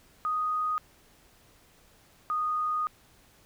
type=tone pair in turn; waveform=sine; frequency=1244 / 1236.1 Hz; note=D#6 / D#6; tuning=-1 / -12 cents; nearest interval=unison; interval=11 cents; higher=first; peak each=-26 dBFS; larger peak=neither; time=0.25-0.78 / 2.3-2.87 s; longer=second; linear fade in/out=0 ms; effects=pink hiss -60 dBFS RMS until 3.45 s